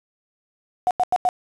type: tone bursts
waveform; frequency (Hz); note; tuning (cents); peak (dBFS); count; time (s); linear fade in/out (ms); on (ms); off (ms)
sine; 729; F#5; -26; -15; 4; 0.87-1.289; 0; 38; 89
effects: resampled to 24000 Hz + 7-bit